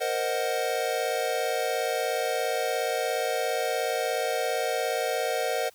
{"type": "chord", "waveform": "square", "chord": "C half-diminished seventh", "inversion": "third", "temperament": "equal", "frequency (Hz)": [466.2, 523.3, 622.3, 740], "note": ["Bb4", "C5", "Eb5", "Gb5"], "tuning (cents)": [0, 0, 0, 0], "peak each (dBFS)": -32, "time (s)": [0, 5.7], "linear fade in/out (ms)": 20, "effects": ["white hiss -58 dBFS RMS until 5.74 s"]}